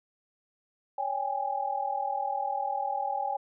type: tone cluster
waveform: sine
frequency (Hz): 562 / 794 / 834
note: C#5 / G5 / G#5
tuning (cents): +24 / +22 / +7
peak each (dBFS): -37 / -31 / -32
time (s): 0.98-3.37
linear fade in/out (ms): 5
effects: none